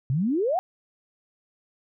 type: exponential sweep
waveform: sine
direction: up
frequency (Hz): 121.9 to 780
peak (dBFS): -21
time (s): 0.1-0.59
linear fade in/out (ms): 0
effects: none